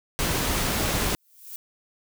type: noise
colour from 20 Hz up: pink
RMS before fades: -25 dBFS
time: 0.19-1.15 s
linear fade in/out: 0 ms
type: noise with exponential growth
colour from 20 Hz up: violet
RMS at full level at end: -35 dBFS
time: 1.13-1.56 s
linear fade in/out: 1 ms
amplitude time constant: 92 ms
effects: none